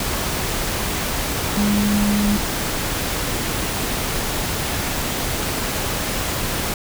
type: tone in noise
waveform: sine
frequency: 205.9 Hz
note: G#3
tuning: 15 cents flat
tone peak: -16 dBFS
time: 1.57-2.37 s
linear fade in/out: 2 ms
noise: pink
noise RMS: -23 dBFS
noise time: 0-6.74 s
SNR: +4 dB
effects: none